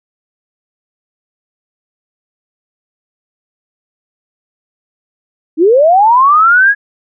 sine linear sweep, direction up, 293.7 to 1687 Hz, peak -4 dBFS, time 5.57-6.75 s, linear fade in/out 50 ms, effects none

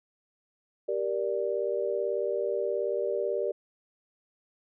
sine chord, G minor, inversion none, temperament just, 392 / 470.4 / 588 Hz, G4 / Bb4 / D5, 0 / +16 / +2 cents, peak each -31 dBFS, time 0.88-3.52 s, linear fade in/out 10 ms, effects none

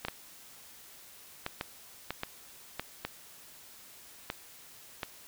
clicks, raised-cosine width 0.3 ms, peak -17 dBFS, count 10, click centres 0.05 / 0.084 / 1.464 / 1.611 / 2.106 / 2.234 / 2.796 / 3.05 / 4.301 / 5.032 s, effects white hiss -53 dBFS RMS until 5.27 s

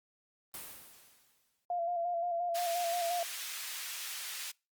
white noise with exponential decay, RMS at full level -42 dBFS, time 0.54-1.65 s, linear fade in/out 1 ms, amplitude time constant 240 ms
sine tone with vibrato, 692 Hz, F5, 16 cents flat, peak -31 dBFS, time 1.7-3.23 s, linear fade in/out 2 ms, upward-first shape square, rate 5.7 Hz, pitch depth 33 cents each way
pink high-pass noise, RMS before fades -41 dBFS, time 2.54-4.52 s, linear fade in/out 20 ms, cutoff 2100 Hz, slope 12 dB/octave
effects noise-tail reverb RT60 0.3 s tail -26 dB re dry + Opus 32 kbps

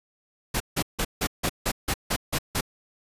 pink noise bursts, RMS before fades -25 dBFS, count 10, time 0.54-2.61 s, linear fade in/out 10 ms, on 63 ms, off 160 ms, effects resampled to 32000 Hz

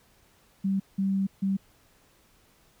sine tone bursts at uneven times, 194.2 Hz, G3, 16 cents flat, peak -23 dBFS, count 3, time 0.64-0.8 / 0.98-1.27 / 1.42-1.57 s, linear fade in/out 10 ms, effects pink hiss -62 dBFS RMS until 2.8 s

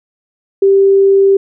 sine tone, 392 Hz, G4, in tune, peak -5 dBFS, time 0.62-1.37 s, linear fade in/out 5 ms, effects none

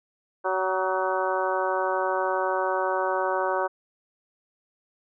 harmonic tone with a mistuned harmonic, 187.8 Hz, F#3, 26 cents sharp, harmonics 2 / 3 / 4 / 5 / 6 / 7 / 8, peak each -30 / -28 / -31 / -29 / -32 / -35 / -33 dBFS, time 0.44-3.68 s, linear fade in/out 20 ms, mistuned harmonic 7, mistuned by -51 cents, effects none

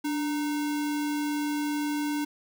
sine tone with sample-and-hold, 293.7 Hz, D4, in tune, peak -26 dBFS, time 0.04-2.25 s, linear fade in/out 10 ms, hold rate 1225 Hz, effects none

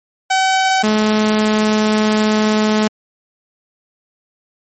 sawtooth tone pair in turn, 761 / 214.4 Hz, F#5 / A3, +48 / -45 cents, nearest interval octave + minor seventh, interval 2193 cents, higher first, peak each -8 dBFS, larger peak neither, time 0.3-0.83 / 0.83-2.88 s, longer second, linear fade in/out 10 ms, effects MP3 32 kbps

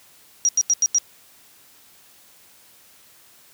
sine tone bursts, 5730 Hz, F8, 44 cents sharp, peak -14 dBFS, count 5, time 0.45-0.984 s, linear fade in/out 0 ms, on 38 ms, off 86 ms, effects white hiss -52 dBFS RMS until 3.53 s + high-pass 60 Hz 12 dB/octave

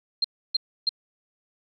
sine tone bursts, 4186 Hz, C8, in tune, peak -19 dBFS, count 3, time 0.22-0.892 s, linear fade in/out 5 ms, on 24 ms, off 300 ms, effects none

